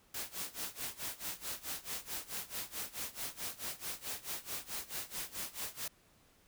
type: noise with tremolo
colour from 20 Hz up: white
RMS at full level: -39 dBFS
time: 0.14-5.88 s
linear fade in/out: 5 ms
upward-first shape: sine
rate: 4.6 Hz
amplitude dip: 90%
effects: pink hiss -67 dBFS RMS until 6.47 s